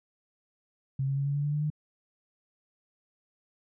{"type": "tone with pitch steps", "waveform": "sine", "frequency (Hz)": [135, 137.2, 139.44, 141.71, 144.02, 146.37, 148.76, 151.18], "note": ["C#3", "C#3", "C#3", "C#3", "D3", "D3", "D3", "D#3"], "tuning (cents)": [-45, -17, 11, 39, -33, -5, 23, -49], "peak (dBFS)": -26, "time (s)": [0.99, 1.702], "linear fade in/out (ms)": 5, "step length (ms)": 89, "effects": []}